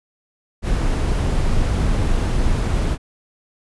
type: noise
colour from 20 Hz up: brown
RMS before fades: -18 dBFS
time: 0.62-2.98 s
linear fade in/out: 50 ms
effects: resampled to 24000 Hz